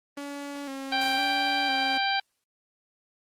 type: tone with vibrato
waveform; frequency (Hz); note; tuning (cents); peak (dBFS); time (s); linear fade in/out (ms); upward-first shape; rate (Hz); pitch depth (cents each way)
sawtooth; 277.2; C#4; 0; -30; 0.17-1.98; 5; square; 0.99; 43
type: harmonic tone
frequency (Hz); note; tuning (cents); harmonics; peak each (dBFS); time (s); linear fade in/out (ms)
786; G5; +4; 1 / 2 / 3 / 4 / 5 / 6; -27 / -30 / -32 / -33 / -34 / -35; 0.92-2.2; 5
type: noise with exponential decay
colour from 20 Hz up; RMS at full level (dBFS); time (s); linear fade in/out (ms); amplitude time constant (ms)
white; -38; 1.01-2.44; 1; 310
effects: low-pass 12000 Hz 12 dB/octave + Opus 24 kbps